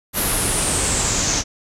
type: noise with low-pass filter sweep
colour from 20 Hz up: pink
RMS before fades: -20 dBFS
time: 0.13-1.44 s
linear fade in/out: 50 ms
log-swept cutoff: 12000 to 6100 Hz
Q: 5.7
effects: none